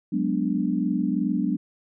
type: chord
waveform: sine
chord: G# half-diminished seventh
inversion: third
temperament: equal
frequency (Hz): 185 / 207.7 / 246.9 / 293.7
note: F#3 / G#3 / B3 / D4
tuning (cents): 0 / 0 / 0 / 0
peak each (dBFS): -27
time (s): 0.12-1.57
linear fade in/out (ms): 10
effects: none